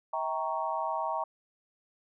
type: chord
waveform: sine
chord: E diminished seventh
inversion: none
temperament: equal with one note detuned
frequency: 644.2 / 784 / 932.3 / 1108.7 Hz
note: E5 / G5 / Bb5 / Db6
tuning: -40 / 0 / 0 / 0 cents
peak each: -35 / -36 / -33 / -36 dBFS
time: 0.13-1.24 s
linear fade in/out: 5 ms
effects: none